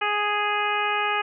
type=harmonic tone; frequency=415.3 Hz; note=G#4; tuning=in tune; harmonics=1 / 2 / 3 / 4 / 5 / 6 / 7; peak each=-32 / -27 / -27 / -30 / -32 / -29 / -33 dBFS; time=0.01-1.22 s; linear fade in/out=10 ms; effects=none